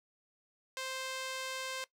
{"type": "tone with band-pass filter", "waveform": "sawtooth", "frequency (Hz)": 523.3, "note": "C5", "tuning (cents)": 0, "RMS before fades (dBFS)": -40, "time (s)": [0.77, 1.84], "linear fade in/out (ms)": 0, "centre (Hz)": 4100, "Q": 0.55, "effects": ["noise-tail reverb RT60 0.1 s tail -18 dB re dry"]}